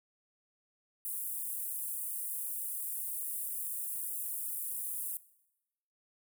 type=high-pass noise; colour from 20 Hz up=pink; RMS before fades=-38 dBFS; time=1.05-5.17 s; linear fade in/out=0 ms; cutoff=9100 Hz; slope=48 dB/octave; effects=noise-tail reverb RT60 0.9 s tail -19 dB re dry